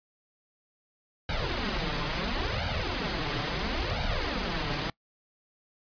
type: noise with flanger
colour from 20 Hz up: pink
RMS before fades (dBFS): -30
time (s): 1.29-4.9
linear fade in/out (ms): 2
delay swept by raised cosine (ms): 1.3 to 6.9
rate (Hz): 0.73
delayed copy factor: +0.85
effects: noise-tail reverb RT60 0.1 s tail -24 dB re dry + resampled to 11025 Hz